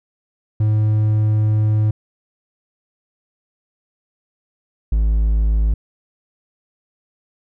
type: tone pair in turn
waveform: triangle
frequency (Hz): 107.3 / 53.65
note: A2 / A1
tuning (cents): -43 / -43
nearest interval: octave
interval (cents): 1200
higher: first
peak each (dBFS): -11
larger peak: neither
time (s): 0.6-1.91 / 4.92-5.74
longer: first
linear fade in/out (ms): 5
effects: none